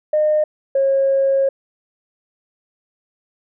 sine tone pair in turn, 610 / 543.4 Hz, D#5 / C#5, -34 / -35 cents, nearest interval major second, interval 201 cents, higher first, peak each -12 / -12 dBFS, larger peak neither, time 0.13-0.44 / 0.75-1.49 s, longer second, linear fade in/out 5 ms, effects tanh soft clip ceiling -8 dBFS

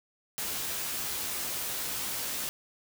white noise with comb filter, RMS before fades -34 dBFS, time 0.38-2.49 s, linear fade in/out 0 ms, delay 14 ms, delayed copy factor +0.55, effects none

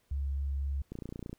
sine tone with vibrato, 69.3 Hz, C#2, in tune, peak -30 dBFS, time 0.11-0.82 s, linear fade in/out 5 ms, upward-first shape triangle, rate 3.9 Hz, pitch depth 11 cents each way
click train, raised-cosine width 3 ms, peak -27 dBFS, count 13, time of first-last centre 0.92-1.33 s, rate 29.3 Hz
effects pink hiss -72 dBFS RMS until 1.38 s

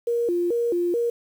sine tone with vibrato, 405.8 Hz, G#4, 40 cents flat, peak -20 dBFS, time 0.07-1.1 s, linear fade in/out 5 ms, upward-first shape square, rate 2.3 Hz, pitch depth 260 cents each way, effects 8-bit

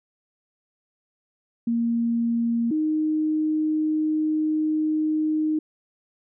sine tone pair in turn, 233.1 / 309.7 Hz, A#3 / D#4, 0 / -8 cents, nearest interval perfect fourth, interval 492 cents, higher second, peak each -20 dBFS, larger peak neither, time 1.67-2.71 / 2.71-5.59 s, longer second, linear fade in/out 5 ms, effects none

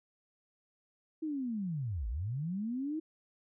sine linear two-way sweep, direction down then up, 323.9 to 49.77 to 323.9 Hz, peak -33 dBFS, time 1.22-3 s, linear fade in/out 10 ms, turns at 2.08 s, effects none

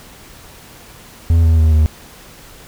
triangle tone with pitch steps, 83 / 81.1 / 79.25 / 77.44 Hz, E2 / E2 / D#2 / D#2, +12 / -28 / +32 / -8 cents, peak -6 dBFS, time 1.3-1.86 s, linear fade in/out 0 ms, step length 140 ms, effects pink hiss -40 dBFS RMS until 2.67 s

